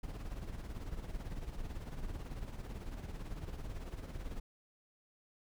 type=noise with tremolo; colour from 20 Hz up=brown; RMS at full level=-40 dBFS; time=0.03-4.4 s; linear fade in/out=5 ms; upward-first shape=sine; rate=18 Hz; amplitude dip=60%; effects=none